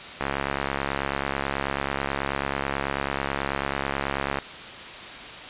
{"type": "click train", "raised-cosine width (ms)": 0.5, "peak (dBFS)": -10, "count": 290, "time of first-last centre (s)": [0.21, 4.386], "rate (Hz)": 69.2, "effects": ["white hiss -38 dBFS RMS until 5.49 s", "resampled to 8000 Hz"]}